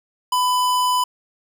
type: tone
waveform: square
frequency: 999 Hz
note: B5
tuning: 20 cents sharp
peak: -17 dBFS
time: 0.32-1.04 s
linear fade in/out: 5 ms
effects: none